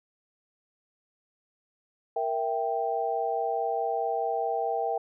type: chord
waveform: sine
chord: E diminished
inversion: second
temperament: equal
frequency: 466.2 / 659.3 / 784 Hz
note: Bb4 / E5 / G5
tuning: 0 / 0 / 0 cents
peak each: -31 / -31 / -29 dBFS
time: 2.16-4.98 s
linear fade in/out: 5 ms
effects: none